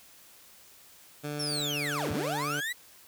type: tone with vibrato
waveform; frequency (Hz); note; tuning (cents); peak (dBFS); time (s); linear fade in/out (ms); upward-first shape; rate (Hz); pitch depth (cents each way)
15% pulse; 146.83; D3; 0; -27; 1.23-2.61; 20; square; 1.3; 9
type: linear two-way sweep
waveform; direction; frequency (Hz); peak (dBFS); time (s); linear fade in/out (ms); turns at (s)
35% pulse; down then up; 5588 to 69.3 to 2007; -29; 1.39-2.73; 10; 2.11
effects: white hiss -55 dBFS RMS until 3.07 s